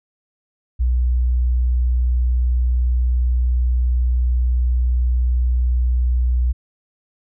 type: tone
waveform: sine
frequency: 61.4 Hz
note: B1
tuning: 9 cents flat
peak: -14 dBFS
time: 0.79-6.53 s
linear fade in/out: 20 ms
effects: none